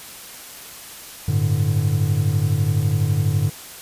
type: chord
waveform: triangle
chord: G suspended second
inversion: none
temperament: equal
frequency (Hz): 98 / 110 / 146.83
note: G2 / A2 / D3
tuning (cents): 0 / 0 / 0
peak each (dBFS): -19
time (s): 1.28-3.5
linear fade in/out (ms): 5
effects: white hiss -38 dBFS RMS until 3.81 s + resampled to 32000 Hz